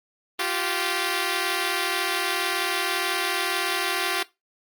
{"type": "tone pair together", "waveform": "5% pulse", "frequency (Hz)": [349.2, 387.3], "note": ["F4", "G4"], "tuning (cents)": [0, -21], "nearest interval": "major second", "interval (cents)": 179, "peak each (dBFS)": -15, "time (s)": [0.39, 4.23], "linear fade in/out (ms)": 5, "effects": ["noise-tail reverb RT60 0.2 s tail -18 dB re dry", "Opus 32 kbps"]}